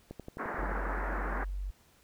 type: click train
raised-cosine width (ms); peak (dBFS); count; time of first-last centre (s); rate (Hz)
2; -28; 8; 0.11-0.719; 11.5
type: band-pass noise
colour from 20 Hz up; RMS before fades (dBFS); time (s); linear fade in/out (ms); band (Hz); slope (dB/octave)
white; -37; 0.38-1.45; 20; 170 to 1800; 48
type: tone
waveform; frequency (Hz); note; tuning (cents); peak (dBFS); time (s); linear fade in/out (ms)
sine; 47.47; F#1; +45; -33; 0.58-1.71; 10
effects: pink hiss -64 dBFS RMS until 2.03 s